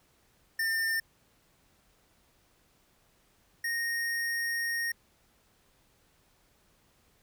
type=tone pair in turn; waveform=square; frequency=1803 / 1858 Hz; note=A6 / A#6; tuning=+42 / -6 cents; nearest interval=minor second; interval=52 cents; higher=second; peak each=-28 / -30 dBFS; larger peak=first; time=0.59-1 / 3.64-4.92 s; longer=second; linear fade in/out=5 ms; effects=pink hiss -67 dBFS RMS until 7.22 s